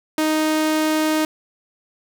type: tone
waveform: sawtooth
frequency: 311.1 Hz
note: D#4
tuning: in tune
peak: -13 dBFS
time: 0.18-1.25 s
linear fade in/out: 2 ms
effects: none